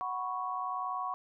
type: chord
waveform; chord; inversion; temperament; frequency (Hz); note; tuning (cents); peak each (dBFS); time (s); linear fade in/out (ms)
sine; F# suspended fourth; none; equal; 740 / 987.8 / 1108.7; F#5 / B5 / C#6; 0 / 0 / 0; -38 / -39 / -35; 0.01-1.14; 0
effects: none